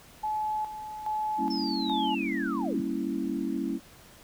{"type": "tone with tremolo", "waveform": "sine", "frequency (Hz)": 857, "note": "A5", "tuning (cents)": -46, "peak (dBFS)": -27, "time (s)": [0.23, 2.15], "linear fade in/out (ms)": 10, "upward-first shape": "square", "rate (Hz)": 1.2, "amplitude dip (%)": 65}
{"type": "chord", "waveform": "sine", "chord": "G diminished seventh", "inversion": "none", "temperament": "equal with one note detuned", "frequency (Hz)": [198.39, 233.1, 277.2, 329.6], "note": ["G3", "Bb3", "Db4", "Fb4"], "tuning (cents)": [21, 0, 0, 0], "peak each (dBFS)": [-35, -34, -32, -33], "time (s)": [1.37, 3.8], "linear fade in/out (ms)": 50}
{"type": "linear sweep", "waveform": "sine", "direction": "down", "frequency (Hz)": [5360, 110], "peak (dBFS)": -33, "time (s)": [1.5, 2.81], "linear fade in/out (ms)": 10}
{"effects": ["pink hiss -53 dBFS RMS until 4.23 s"]}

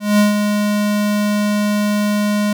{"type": "tone with ADSR envelope", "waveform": "square", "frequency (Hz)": 207.7, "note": "G#3", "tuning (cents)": 0, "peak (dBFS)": -9, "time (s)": [0, 2.53], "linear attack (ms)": 190, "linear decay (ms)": 140, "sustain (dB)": -6, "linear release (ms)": 4, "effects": []}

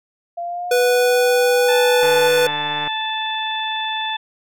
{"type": "exponential sweep", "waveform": "sine", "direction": "up", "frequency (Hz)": [686, 880], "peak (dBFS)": -23, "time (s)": [0.37, 2.38], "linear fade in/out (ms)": 10}
{"type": "tone", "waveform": "square", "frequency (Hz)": 492.7, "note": "B4", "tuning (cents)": -4, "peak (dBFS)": -14, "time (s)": [0.71, 2.47], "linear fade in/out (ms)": 5}
{"type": "harmonic tone", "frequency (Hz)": 876, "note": "A5", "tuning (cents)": -8, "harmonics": [1, 2, 3, 4], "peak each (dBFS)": [-24, -28, -31, -25], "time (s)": [1.68, 4.17], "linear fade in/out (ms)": 10}
{"type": "click train", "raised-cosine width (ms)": 0.5, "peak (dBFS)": -14, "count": 127, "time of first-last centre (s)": [2.03, 2.876], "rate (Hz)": 149}
{"effects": []}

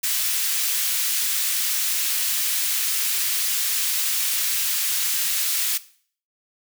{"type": "high-pass noise", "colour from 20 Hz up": "white", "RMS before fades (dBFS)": -23, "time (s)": [0.03, 5.78], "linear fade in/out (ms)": 10, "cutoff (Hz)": 2000, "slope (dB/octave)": 12, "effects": ["noise-tail reverb RT60 0.5 s tail -17 dB re dry"]}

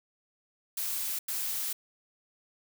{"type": "noise bursts at uneven times", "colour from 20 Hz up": "blue", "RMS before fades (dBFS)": -33, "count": 2, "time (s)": [[0.77, 1.19], [1.28, 1.73]], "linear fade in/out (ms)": 5, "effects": []}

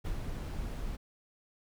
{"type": "noise with ADSR envelope", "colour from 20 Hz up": "brown", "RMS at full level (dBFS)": -34, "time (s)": [0.04, 0.97], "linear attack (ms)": 21, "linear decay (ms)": 86, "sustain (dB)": -3, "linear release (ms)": 18, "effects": []}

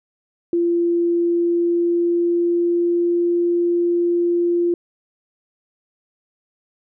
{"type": "tone with pitch glide", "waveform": "sine", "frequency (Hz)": [343.1, 346.3], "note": ["F4", "F4"], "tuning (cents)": [-31, -15], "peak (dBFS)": -15, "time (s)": [0.53, 4.74], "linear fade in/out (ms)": 2, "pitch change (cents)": 16, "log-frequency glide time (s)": [1.17, 3.33], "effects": []}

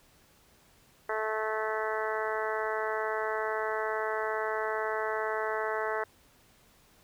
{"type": "harmonic tone", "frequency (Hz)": 217.7, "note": "A3", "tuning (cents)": -18, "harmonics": [2, 3, 4, 5, 6, 7, 8, 9], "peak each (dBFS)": [-34, -36, -37, -38, -39, -39, -40, -41], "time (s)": [1.09, 6.04], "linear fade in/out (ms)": 5, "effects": ["pink hiss -62 dBFS RMS until 7.03 s"]}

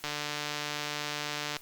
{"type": "click train", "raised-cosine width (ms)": 0.2, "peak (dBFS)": -16, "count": 227, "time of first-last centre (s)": [0.04, 1.567], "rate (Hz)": 148, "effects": ["white hiss -53 dBFS RMS until 1.61 s", "Opus 48 kbps"]}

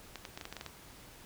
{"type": "clicks", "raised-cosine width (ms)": 0.2, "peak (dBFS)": -24, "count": 9, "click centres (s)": [0.157, 0.252, 0.375, 0.412, 0.454, 0.526, 0.567, 0.611, 0.663], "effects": ["pink hiss -54 dBFS RMS until 1.25 s"]}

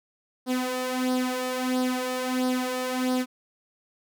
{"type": "tone with flanger", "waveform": "sawtooth", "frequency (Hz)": 254, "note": "B3", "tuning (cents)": 49, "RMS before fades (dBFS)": -27, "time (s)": [0.46, 3.26], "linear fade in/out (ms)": 50, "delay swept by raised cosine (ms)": [0.2, 2.3], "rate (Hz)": 1.5, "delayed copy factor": 0.65, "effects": []}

